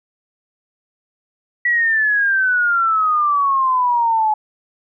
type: exponential sweep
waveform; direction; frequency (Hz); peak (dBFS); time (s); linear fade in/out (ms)
sine; down; 1950 to 849; -13; 1.65-4.34; 5
effects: none